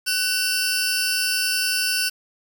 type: tone cluster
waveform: sawtooth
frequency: 1507 / 2718 / 4612 / 5270 Hz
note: F#6 / F7 / D8 / E8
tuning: +31 / -48 / -32 / -1 cents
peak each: -23 dBFS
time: 0.06-2.1 s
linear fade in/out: 20 ms
effects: 7-bit